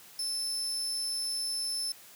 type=tone; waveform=30% pulse; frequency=5274 Hz; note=E8; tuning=in tune; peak=-27 dBFS; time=0.19-1.92 s; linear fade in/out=2 ms; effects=white hiss -53 dBFS RMS until 2.15 s + high-pass 80 Hz 12 dB/octave